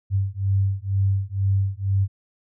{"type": "beating tone pair", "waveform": "sine", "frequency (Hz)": [96.7, 98.8], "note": ["G2", "G2"], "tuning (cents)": [-23, 14], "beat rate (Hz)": 2.1, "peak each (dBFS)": -22, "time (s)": [0.1, 2.08], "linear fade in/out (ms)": 50, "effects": []}